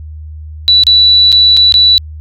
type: tone with dropouts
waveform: sine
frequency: 3951 Hz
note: B7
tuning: in tune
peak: -3 dBFS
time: 0.68-1.98 s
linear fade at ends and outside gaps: 0 ms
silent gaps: 0.836-0.868 / 1.319-1.326 / 1.567-1.572 / 1.723-1.741 s
effects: added 77 Hz sine -24 dBFS peak until 2.2 s